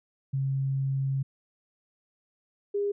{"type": "tone pair in turn", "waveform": "sine", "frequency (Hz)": [135.5, 406], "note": ["C#3", "G#4"], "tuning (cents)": [-39, -39], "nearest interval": "octave + perfect fifth", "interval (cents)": 1900, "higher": "second", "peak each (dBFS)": [-25, -25], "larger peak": "neither", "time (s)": [[0.33, 1.23], [2.74, 2.92]], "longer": "first", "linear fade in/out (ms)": 10, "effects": []}